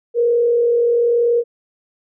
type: tone with frequency modulation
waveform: sine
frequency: 473.6 Hz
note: A#4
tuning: 27 cents sharp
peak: -12 dBFS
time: 0.14-1.44 s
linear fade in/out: 50 ms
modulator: 40.8 Hz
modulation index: 0.34
effects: none